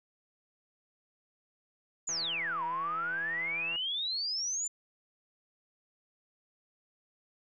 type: exponential two-way sweep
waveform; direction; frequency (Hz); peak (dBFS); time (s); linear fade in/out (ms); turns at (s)
sine; down then up; 7230 to 932.3 to 7230; -31; 2.07-4.68; 10; 2.64
type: click train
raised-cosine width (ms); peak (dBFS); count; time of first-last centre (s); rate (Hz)
0.5; -32; 278; 2.09-3.759; 166
effects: none